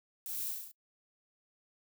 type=noise with echo; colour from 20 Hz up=violet; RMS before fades=-41 dBFS; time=0.26-0.51 s; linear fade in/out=0 ms; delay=34 ms; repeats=6; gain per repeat=-2 dB; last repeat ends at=0.714 s; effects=noise-tail reverb RT60 0.1 s tail -24 dB re dry